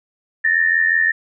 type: tone pair together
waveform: sine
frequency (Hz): 1760 / 1845.5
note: A6 / A#6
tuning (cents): 0 / -18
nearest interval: minor second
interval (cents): 82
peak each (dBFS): -16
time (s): 0.44-1.12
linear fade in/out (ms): 10
effects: none